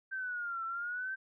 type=exponential two-way sweep; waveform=sine; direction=down then up; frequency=1568 to 1334 to 1568 Hz; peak=-35 dBFS; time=0.11-1.16 s; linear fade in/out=20 ms; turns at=0.64 s; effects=none

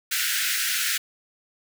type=high-pass noise; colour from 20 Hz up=pink; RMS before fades=-25 dBFS; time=0.11-0.98 s; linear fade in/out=10 ms; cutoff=1400 Hz; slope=96 dB/octave; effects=none

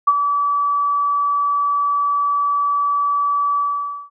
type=tone with ADSR envelope; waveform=sine; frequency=1150 Hz; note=D6; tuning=37 cents flat; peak=-7 dBFS; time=0.07-4.1 s; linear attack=10 ms; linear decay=42 ms; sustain=-8 dB; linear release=520 ms; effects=none

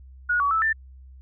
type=tone with pitch steps; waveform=sine; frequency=1450 / 1133 / 1313 / 1779 Hz; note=F#6 / C#6 / E6 / A6; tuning=-35 / +37 / -7 / +19 cents; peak=-19 dBFS; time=0.29-0.73 s; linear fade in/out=10 ms; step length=110 ms; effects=added 65 Hz sine -43 dBFS peak until 1.21 s

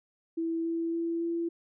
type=tone with pitch steps; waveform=sine; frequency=329.6 / 332.1 / 334.6 / 337.1 Hz; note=E4 / E4 / E4 / E4; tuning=0 / +13 / +26 / +39 cents; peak=-28 dBFS; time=0.37-1.49 s; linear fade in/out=10 ms; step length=280 ms; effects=none

